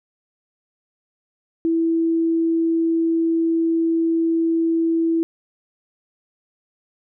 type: tone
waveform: sine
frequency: 329.4 Hz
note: E4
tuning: 1 cent flat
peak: -16 dBFS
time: 1.65-5.23 s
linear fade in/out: 0 ms
effects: none